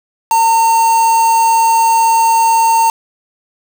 triangle tone with quantisation, 909 Hz, A#5, 44 cents flat, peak -6 dBFS, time 0.31-2.9 s, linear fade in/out 2 ms, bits 3, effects none

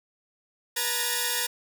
5% pulse tone cluster, 487.3 / 919 / 1688 / 1846 Hz, B4 / A#5 / G#6 / A#6, -23 / -25 / +28 / -17 cents, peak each -20 dBFS, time 0.76-1.47 s, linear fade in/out 10 ms, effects none

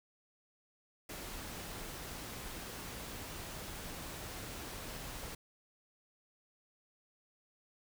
pink noise, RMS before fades -45 dBFS, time 1.09-5.35 s, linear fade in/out 5 ms, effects none

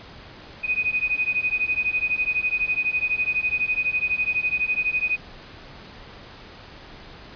sine beating tone pair, 2489 / 2501 Hz, D#7 / D#7, 0 / +8 cents, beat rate 12 Hz, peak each -24 dBFS, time 0.63-5.17 s, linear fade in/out 20 ms, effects pink hiss -43 dBFS RMS until 7.35 s + resampled to 11025 Hz

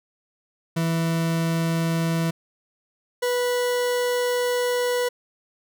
40% pulse tone pair in turn, 164.81 / 491 Hz, E3 / B4, 0 / -10 cents, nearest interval octave + perfect fifth, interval 1890 cents, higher second, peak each -20 dBFS, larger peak neither, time 0.76-2.31 / 3.22-5.09 s, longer second, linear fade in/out 10 ms, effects none

